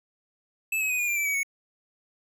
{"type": "tone with pitch steps", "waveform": "square", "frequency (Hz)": [2617, 2556, 2496, 2438, 2380, 2325, 2270, 2217], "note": ["E7", "D#7", "D#7", "D#7", "D7", "D7", "C#7", "C#7"], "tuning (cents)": [-13, 46, 5, -36, 22, -18, 41, 0], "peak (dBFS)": -25, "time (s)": [0.72, 1.432], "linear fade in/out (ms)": 5, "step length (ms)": 89, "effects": []}